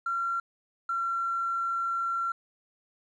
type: tone pair in turn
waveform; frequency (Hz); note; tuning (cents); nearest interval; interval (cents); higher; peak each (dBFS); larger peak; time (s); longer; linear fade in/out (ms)
triangle; 1370 / 1363.4; F6 / F6; -34 / -42; unison; 8; first; -23; neither; 0.06-0.4 / 0.89-2.32; second; 5
effects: tanh soft clip ceiling -25 dBFS + resampled to 24000 Hz